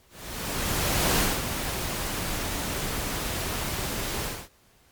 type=noise with ADSR envelope; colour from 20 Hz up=pink; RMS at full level=-22 dBFS; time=0.09-4.49 s; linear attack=1100 ms; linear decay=210 ms; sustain=-8 dB; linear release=250 ms; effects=pink hiss -60 dBFS RMS until 4.91 s + MP3 96 kbps